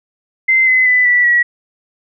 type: tone with pitch steps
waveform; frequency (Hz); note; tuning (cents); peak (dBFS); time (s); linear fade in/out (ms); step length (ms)
sine; 2073 / 2035 / 1997.8 / 1961.2 / 1925.3; C7 / C7 / B6 / B6 / B6; -17 / -49 / +19 / -13 / -45; -8; 0.48-1.43; 10; 190
effects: none